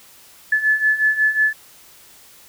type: beating tone pair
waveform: sine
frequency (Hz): 1726 / 1731.5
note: A6 / A6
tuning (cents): -34 / -28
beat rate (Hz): 5.5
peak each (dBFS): -20 / -16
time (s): 0.52-1.53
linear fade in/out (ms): 5
effects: white hiss -47 dBFS RMS until 2.48 s